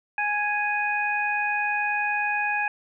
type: harmonic tone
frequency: 830.6 Hz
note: G#5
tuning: in tune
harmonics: 1 / 2 / 3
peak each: -27 / -27 / -27 dBFS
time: 0.18-2.68 s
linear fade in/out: 2 ms
effects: none